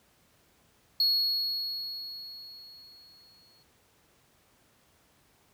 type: tone with exponential decay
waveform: triangle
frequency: 4335 Hz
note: C#8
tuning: 39 cents flat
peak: -20 dBFS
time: 1-3.63 s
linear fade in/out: 2 ms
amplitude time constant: 570 ms
effects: pink hiss -65 dBFS RMS until 5.53 s + high-pass 60 Hz 12 dB/octave